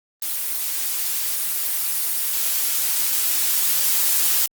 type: noise with level ramp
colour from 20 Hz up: blue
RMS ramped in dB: -25 to -18 dBFS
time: 0.22-4.46 s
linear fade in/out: 2 ms
effects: Opus 24 kbps